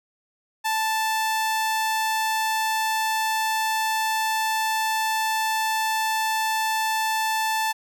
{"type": "tone", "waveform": "sawtooth", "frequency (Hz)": 880, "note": "A5", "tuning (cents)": 0, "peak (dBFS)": -18, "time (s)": [0.64, 7.73], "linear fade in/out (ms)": 20, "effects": []}